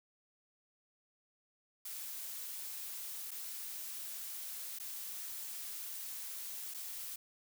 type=noise with dropouts; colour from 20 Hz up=blue; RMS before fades=-44 dBFS; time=1.85-7.16 s; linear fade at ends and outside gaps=5 ms; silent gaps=3.309-3.314 / 4.788-4.798 / 6.74-6.744 s; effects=none